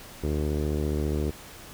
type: tone with low-pass filter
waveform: sawtooth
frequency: 74.8 Hz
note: D2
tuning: 32 cents sharp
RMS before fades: -27 dBFS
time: 0.23-1.31 s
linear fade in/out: 10 ms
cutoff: 410 Hz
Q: 2.7
effects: pink hiss -45 dBFS RMS until 1.73 s